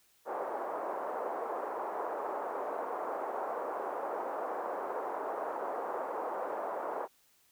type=band-pass noise; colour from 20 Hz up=pink; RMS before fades=-37 dBFS; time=0.25-7.08 s; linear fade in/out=50 ms; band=440 to 1100 Hz; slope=24 dB/octave; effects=white hiss -68 dBFS RMS until 7.51 s